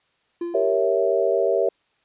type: tone with exponential decay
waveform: triangle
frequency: 343.8 Hz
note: F4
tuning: 27 cents flat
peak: -21 dBFS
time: 0.41-1.1 s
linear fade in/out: 5 ms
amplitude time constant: 150 ms
type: chord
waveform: sine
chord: G diminished seventh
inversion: none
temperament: equal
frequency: 392 / 466.2 / 554.4 / 659.3 Hz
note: G4 / Bb4 / Db5 / Fb5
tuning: 0 / 0 / 0 / 0 cents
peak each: -23 dBFS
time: 0.54-1.69 s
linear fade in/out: 5 ms
effects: white hiss -66 dBFS RMS until 2.04 s + resampled to 8000 Hz